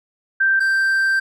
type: tone pair in turn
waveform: sine / triangle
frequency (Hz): 1568 / 1568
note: G6 / G6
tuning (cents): 0 / 0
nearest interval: unison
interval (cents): 0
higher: neither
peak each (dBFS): -13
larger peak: neither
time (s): 0.4-0.6 / 0.6-1.2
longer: second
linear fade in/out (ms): 10
effects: none